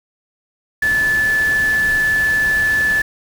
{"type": "tone in noise", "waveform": "sine", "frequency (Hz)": 1738, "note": "A6", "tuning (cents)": -22, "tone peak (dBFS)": -13, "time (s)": [0.82, 3.02], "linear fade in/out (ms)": 5, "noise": "pink", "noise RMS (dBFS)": -29, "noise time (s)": [0.82, 3.02], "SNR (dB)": 13, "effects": []}